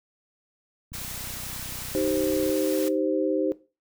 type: click train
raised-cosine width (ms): 5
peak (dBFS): -30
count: 50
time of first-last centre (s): 0.92-2.496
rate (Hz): 31.1
type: noise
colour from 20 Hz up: white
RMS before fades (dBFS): -36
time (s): 0.93-2.89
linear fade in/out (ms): 10
type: chord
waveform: sine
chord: C minor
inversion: first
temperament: equal with one note detuned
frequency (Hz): 311.1 / 388.6 / 523.3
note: Eb4 / G4 / C5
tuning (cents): 0 / -15 / 0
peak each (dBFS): -26 / -27 / -27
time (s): 1.95-3.52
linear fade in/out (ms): 0
effects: noise-tail reverb RT60 0.3 s tail -17 dB re dry